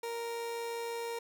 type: tone with amplitude modulation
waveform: 30% pulse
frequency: 466.2 Hz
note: A#4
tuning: in tune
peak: -32 dBFS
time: 0.03-1.19 s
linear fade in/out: 5 ms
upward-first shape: sine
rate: 106 Hz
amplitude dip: 25%
effects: none